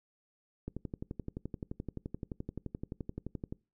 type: click train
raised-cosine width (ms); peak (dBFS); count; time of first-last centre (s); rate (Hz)
3; -25; 34; 0.68-3.525; 11.6
effects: noise-tail reverb RT60 0.3 s tail -24 dB re dry